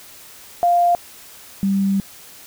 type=tone pair in turn; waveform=sine; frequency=698.5 / 196.01 Hz; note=F5 / G3; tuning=0 / 0 cents; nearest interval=octave + minor seventh; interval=2200 cents; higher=first; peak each=-12 / -15 dBFS; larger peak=first; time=0.63-0.95 / 1.63-2 s; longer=second; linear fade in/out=0 ms; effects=white hiss -42 dBFS RMS until 2.46 s